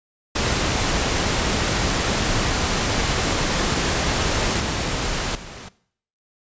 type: noise with level steps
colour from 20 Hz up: pink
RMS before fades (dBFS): -21 / -24 / -37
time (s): 0.35-5.69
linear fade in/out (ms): 10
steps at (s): 4.6 / 5.35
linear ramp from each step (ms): 2
effects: noise-tail reverb RT60 0.6 s tail -19 dB re dry + resampled to 16000 Hz

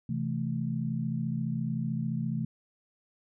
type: chord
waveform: sine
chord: A minor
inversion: first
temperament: equal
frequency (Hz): 130.81 / 164.81 / 220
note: C3 / E3 / A3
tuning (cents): 0 / 0 / 0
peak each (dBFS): -33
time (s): 0.09-2.45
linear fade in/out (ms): 5
effects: none

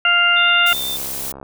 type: harmonic tone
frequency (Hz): 698.5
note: F5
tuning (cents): 0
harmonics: 1 / 2 / 3 / 4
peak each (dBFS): -25 / -15 / -21 / -15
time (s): 0.05-0.73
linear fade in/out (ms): 2
type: tone with vibrato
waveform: sine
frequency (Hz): 3582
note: A7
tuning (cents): +30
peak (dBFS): -23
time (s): 0.36-0.97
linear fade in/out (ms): 10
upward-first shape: triangle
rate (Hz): 10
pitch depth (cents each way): 10
type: noise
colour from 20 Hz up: blue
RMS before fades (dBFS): -26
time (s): 0.66-1.32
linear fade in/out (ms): 5
type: click train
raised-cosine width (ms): 1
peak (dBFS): -21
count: 49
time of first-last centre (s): 0.72-1.429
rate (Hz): 67.7
effects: none

